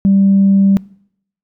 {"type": "tone", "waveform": "sine", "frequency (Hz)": 196, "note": "G3", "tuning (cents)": 0, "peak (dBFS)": -6, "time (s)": [0.05, 0.77], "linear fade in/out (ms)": 0, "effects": ["noise-tail reverb RT60 0.7 s tail -24 dB re dry", "tanh soft clip ceiling -3 dBFS"]}